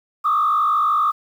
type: tone with frequency modulation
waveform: sine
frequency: 1211 Hz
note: D#6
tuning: 47 cents flat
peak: -14 dBFS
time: 0.24-1.12 s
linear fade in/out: 20 ms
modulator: 52.8 Hz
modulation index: 1.2
effects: tanh soft clip ceiling -10 dBFS + 8-bit